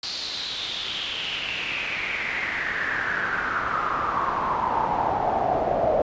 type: noise with band-pass filter sweep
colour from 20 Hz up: brown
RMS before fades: -26 dBFS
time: 0.03-6.02 s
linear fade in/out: 2 ms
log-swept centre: 4500 to 620 Hz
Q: 5.6
effects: resampled to 16000 Hz